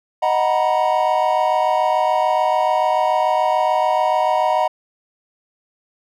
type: chord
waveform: triangle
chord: B major seventh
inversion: first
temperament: equal with one note detuned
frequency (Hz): 622.3 / 740 / 932.3 / 979.2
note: D#5 / F#5 / A#5 / B5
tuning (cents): 0 / 0 / 0 / -15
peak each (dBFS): -18 / -17 / -19 / -21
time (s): 0.22-4.68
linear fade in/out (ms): 10
effects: none